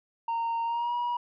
sine tone with pitch glide, 923 to 963.3 Hz, A#5 to B5, -17 to -43 cents, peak -24 dBFS, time 0.28-1.17 s, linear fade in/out 5 ms, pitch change +74 cents, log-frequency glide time 0.64-0.94 s, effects tanh soft clip ceiling -26 dBFS

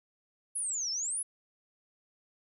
sine exponential two-way sweep, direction down then up, 10780 to 5200 to 10780 Hz, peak -31 dBFS, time 0.55-1.23 s, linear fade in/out 10 ms, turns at 0.91 s, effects none

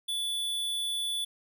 square tone, 3460 Hz, A7, 30 cents flat, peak -30 dBFS, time 0.08-1.25 s, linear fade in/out 10 ms, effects none

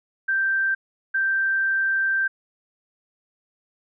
sine tone pair in turn, 1568 / 1568 Hz, G6 / G6, 0 / 0 cents, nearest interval unison, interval 0 cents, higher neither, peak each -19 dBFS, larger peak neither, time 0.28-0.75 / 1.14-2.28 s, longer second, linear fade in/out 10 ms, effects none

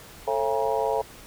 harmonic tone with a mistuned harmonic, 136 Hz, C#3, 33 cents flat, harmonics 3 / 4 / 5 / 6 / 7, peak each -27 / -28 / -29 / -30 / -30 dBFS, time 0.27-1.02 s, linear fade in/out 10 ms, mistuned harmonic 3, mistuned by +140 cents, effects pink hiss -46 dBFS RMS until 1.26 s

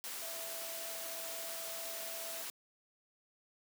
sine tone in noise, 662 Hz, E5, 7 cents sharp, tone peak -48 dBFS, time 0.22-2.42 s, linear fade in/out 0 ms, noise white, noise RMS -43 dBFS, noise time 0.04-2.5 s, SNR -8 dB, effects high-pass 300 Hz 12 dB/octave

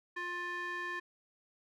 square tone with band-pass filter, 352.8 Hz, F4, 18 cents sharp, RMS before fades -39 dBFS, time 0.16-1 s, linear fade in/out 10 ms, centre 1600 Hz, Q 3.4, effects none

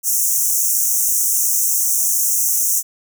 pink high-pass noise, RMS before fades -17 dBFS, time 0.03-2.83 s, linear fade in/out 50 ms, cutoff 5800 Hz, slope 96 dB/octave, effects none

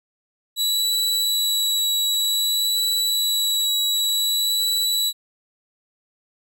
sawtooth tone with vibrato, 3920 Hz, B7, 14 cents flat, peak -16 dBFS, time 0.56-5.13 s, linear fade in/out 50 ms, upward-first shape sine, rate 0.54 Hz, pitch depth 9 cents each way, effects none

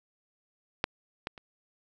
clicks, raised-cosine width 0.3 ms, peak -9 / -17 / -30 dBFS, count 3, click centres 0.841 / 1.271 / 1.378 s, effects none

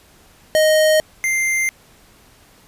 square tone pair in turn, 622.3 / 2093 Hz, D#5 / C7, 0 / 0 cents, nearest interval octave + major sixth, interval 2100 cents, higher second, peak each -12 / -17 dBFS, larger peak first, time 0.55-1 / 1.24-1.69 s, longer neither, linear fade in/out 0 ms, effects pink hiss -50 dBFS RMS until 2.67 s + resampled to 32000 Hz

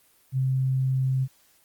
sine tone, 131.5 Hz, C3, 9 cents sharp, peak -21 dBFS, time 0.32-1.28 s, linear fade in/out 50 ms, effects white hiss -61 dBFS RMS until 1.64 s + Opus 24 kbps

